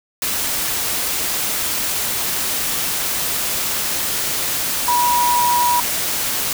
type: tone in noise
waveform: sine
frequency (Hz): 969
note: B5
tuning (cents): -33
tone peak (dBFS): -14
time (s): 4.88-5.8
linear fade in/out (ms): 2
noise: white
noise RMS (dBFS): -21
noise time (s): 0.22-6.53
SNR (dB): +4
effects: none

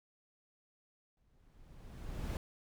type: noise with exponential growth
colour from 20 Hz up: brown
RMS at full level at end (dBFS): -34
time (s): 1.17-2.37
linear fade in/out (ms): 1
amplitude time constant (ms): 260
effects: none

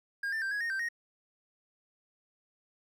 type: tone with pitch steps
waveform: triangle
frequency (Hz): 1619 / 1782 / 1575 / 1666 / 1851 / 1564 / 1868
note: G#6 / A6 / G6 / G#6 / A#6 / G6 / A#6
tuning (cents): -45 / +22 / +8 / +5 / -13 / -4 / +3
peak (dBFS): -29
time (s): 0.23-0.888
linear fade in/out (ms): 5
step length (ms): 94
effects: none

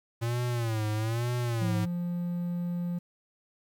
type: tone with vibrato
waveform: square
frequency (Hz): 114.4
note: A#2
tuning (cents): -32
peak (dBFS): -28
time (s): 0.21-1.86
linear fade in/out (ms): 20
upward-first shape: sine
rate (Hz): 1.1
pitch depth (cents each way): 120
type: tone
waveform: triangle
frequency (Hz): 174.61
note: F3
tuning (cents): 0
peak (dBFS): -27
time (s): 1.61-2.99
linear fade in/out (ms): 10
effects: 10-bit

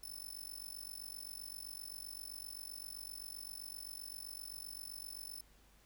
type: tone with amplitude modulation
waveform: 10% pulse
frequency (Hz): 5280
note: E8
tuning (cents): +2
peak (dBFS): -36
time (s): 0.03-5.41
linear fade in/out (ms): 5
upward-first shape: sine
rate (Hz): 47.7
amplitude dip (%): 100
effects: added 50 Hz sine -66 dBFS peak until 5.85 s + pink hiss -68 dBFS RMS until 5.85 s

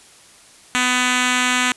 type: tone with notch filter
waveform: 5% pulse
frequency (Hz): 250.2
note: B3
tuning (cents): +23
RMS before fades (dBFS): -18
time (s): 0.75-1.72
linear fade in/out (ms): 0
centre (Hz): 560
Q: 0.74
effects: white hiss -47 dBFS RMS until 1.76 s + resampled to 24000 Hz

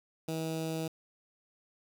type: tone with notch filter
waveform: 15% pulse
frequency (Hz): 160.8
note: E3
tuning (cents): -43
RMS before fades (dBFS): -35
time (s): 0.28-0.88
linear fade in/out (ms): 5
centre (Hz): 1700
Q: 1.3
effects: 9-bit

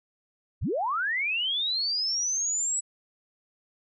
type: linear sweep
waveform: sine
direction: up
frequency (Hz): 30.63 to 7902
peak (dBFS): -25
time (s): 0.61-2.81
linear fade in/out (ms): 20
effects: none

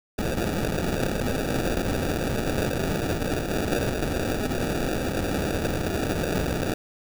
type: noise with sample-and-hold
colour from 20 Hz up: white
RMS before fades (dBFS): -26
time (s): 0.18-6.74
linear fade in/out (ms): 5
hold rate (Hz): 1050
effects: none

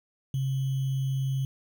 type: tone with sample-and-hold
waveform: sine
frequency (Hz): 133.9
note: C3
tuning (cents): +40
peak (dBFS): -25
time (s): 0.34-1.45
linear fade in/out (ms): 2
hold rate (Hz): 3150
effects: none

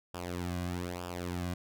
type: tone with flanger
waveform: sawtooth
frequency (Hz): 88.6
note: F2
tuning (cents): +25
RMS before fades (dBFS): -37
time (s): 0.14-1.54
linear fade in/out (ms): 5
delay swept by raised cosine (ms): 0.48 to 2.28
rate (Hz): 1.1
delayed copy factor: -0.75
effects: none

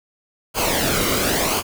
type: noise with flanger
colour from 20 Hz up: pink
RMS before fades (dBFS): -20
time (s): 0.54-1.63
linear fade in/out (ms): 50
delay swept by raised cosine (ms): 0.53 to 1.18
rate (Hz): 0.94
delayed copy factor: -0.6
effects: none

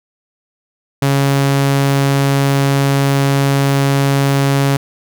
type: tone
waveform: sawtooth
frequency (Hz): 138.59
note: C#3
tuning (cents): 0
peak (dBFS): -7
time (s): 1.02-4.77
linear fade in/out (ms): 5
effects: none

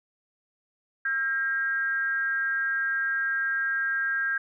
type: tone with frequency modulation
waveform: sine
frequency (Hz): 1607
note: G6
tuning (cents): +43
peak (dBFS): -24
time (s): 1.05-4.38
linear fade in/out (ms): 5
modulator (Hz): 272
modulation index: 0.42
effects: none

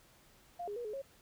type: tone with pitch steps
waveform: sine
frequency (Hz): 700 / 411.2 / 479.9 / 424.6 / 546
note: F5 / G#4 / B4 / G#4 / C#5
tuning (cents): +4 / -17 / -50 / +38 / -26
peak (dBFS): -38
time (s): 0.59-1.02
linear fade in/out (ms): 10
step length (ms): 86
effects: pink hiss -64 dBFS RMS until 1.21 s

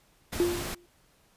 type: noise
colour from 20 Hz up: pink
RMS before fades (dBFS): -35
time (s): 0.32-0.75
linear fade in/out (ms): 10
type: tone with exponential decay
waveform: sine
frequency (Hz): 349.2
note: F4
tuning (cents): 0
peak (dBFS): -19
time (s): 0.4-0.86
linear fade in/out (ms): 0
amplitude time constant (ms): 100
effects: pink hiss -64 dBFS RMS until 1.36 s + resampled to 32000 Hz

